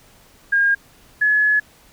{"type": "tone pair in turn", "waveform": "sine", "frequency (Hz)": [1619, 1701.5], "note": ["G#6", "G#6"], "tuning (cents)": [-45, 41], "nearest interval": "minor second", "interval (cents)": 86, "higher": "second", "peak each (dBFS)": -13, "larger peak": "neither", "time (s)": [[0.52, 0.75], [1.21, 1.6]], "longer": "second", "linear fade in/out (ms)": 10, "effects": ["pink hiss -51 dBFS RMS until 1.92 s"]}